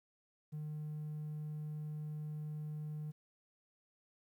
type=tone; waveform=triangle; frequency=151.9 Hz; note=D#3; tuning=41 cents flat; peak=-37 dBFS; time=0.52-3.12 s; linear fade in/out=20 ms; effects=tanh soft clip ceiling -35 dBFS + 12-bit